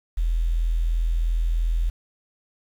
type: tone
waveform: sine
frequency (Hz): 41.51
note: E1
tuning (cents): +13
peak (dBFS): -19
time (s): 0.17-1.9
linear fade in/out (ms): 10
effects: 8-bit